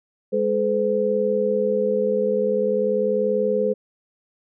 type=tone cluster; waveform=sine; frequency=206.2 / 428.6 / 509 Hz; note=G#3 / A4 / C5; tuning=-12 / -45 / -48 cents; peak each=-26 / -22 / -21 dBFS; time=0.32-3.74 s; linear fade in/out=20 ms; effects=none